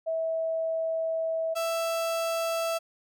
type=tone pair in turn; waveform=sine / 35% pulse; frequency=650 / 661.7 Hz; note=E5 / E5; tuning=-24 / +6 cents; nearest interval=unison; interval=30 cents; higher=second; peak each=-26 / -25 dBFS; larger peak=second; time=0.06-1.55 / 1.55-2.79 s; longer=first; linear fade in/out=20 ms; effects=none